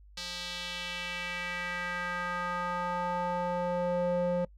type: tone with band-pass filter sweep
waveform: square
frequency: 177.1 Hz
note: F3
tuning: 24 cents sharp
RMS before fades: -33 dBFS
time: 0.17-4.45 s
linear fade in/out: 5 ms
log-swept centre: 4400 to 450 Hz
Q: 2.2
effects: noise-tail reverb RT60 0.1 s tail -25 dB re dry + added 50 Hz sine -52 dBFS peak until 4.57 s